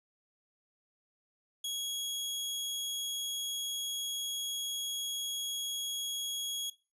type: tone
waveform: sawtooth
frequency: 3322 Hz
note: G#7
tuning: in tune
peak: -31 dBFS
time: 1.64-6.7 s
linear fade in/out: 5 ms
effects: noise-tail reverb RT60 0.3 s tail -17 dB re dry + resampled to 32000 Hz